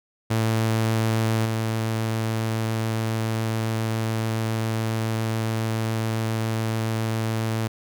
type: tone with level steps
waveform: sawtooth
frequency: 111.6 Hz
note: A2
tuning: 25 cents sharp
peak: -16 / -19 dBFS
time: 0.3-7.68 s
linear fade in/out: 10 ms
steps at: 1.45 s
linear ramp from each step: 10 ms
effects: none